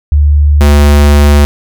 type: tone pair in turn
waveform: sine / square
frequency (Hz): 73.3 / 72.63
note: D2 / D2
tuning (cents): -3 / -19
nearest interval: unison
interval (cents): 16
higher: first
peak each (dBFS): -3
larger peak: neither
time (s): 0.12-0.61 / 0.61-1.45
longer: second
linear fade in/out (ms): 0
effects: none